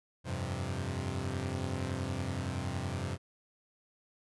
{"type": "chord", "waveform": "sawtooth", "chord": "F suspended second", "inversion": "none", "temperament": "equal", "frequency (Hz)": [87.31, 98, 130.81], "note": ["F2", "G2", "C3"], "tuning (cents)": [0, 0, 0], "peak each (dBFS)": -34, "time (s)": [0.24, 3.18], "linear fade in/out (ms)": 50, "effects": ["resampled to 24000 Hz"]}